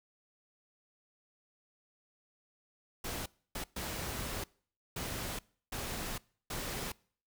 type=noise bursts at uneven times; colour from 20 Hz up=pink; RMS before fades=-39 dBFS; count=6; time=3.04-3.26 / 3.55-3.64 / 3.76-4.44 / 4.96-5.39 / 5.72-6.18 / 6.5-6.92 s; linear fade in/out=5 ms; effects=noise-tail reverb RT60 0.5 s tail -24 dB re dry